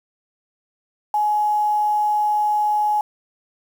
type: tone with quantisation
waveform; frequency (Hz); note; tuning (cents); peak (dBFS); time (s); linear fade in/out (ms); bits
sine; 841; G#5; +22; -16; 1.14-3.01; 2; 7
effects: none